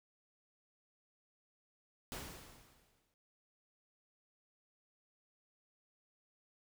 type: noise with exponential decay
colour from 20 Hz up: pink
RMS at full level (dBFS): -43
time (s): 2.12-3.14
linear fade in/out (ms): 0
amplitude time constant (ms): 220
effects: none